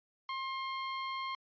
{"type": "tone", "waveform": "sawtooth", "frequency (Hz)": 1064, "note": "C6", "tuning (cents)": 29, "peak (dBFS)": -32, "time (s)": [0.29, 1.35], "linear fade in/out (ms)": 2, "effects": ["resampled to 11025 Hz"]}